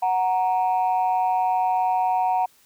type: tone pair together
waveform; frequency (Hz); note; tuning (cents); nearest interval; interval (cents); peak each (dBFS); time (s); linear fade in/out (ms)
sine; 740 / 932.3; F#5 / A#5; 0 / 0; major third; 400; -19 / -22; 0.02-2.46; 10
effects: tanh soft clip ceiling -14 dBFS + white hiss -58 dBFS RMS until 2.65 s